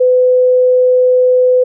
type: tone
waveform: sine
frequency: 504 Hz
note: B4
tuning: 35 cents sharp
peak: -6 dBFS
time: 0-1.64 s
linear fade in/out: 10 ms
effects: none